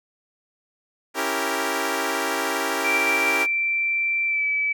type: chord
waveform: 10% pulse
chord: C# diminished seventh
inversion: none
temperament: equal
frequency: 277.2 / 329.6 / 392 / 466.2 Hz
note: C#4 / E4 / G4 / Bb4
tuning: 0 / 0 / 0 / 0 cents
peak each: -21 / -21 / -19 / -20 dBFS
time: 1.14-3.47 s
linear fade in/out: 50 ms
type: tone with pitch glide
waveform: sine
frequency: 2346 to 2299 Hz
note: D7 to D7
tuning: -2 to -37 cents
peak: -20 dBFS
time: 2.84-4.73 s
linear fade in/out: 10 ms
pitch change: -35 cents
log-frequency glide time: 4.26-4.45 s
effects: none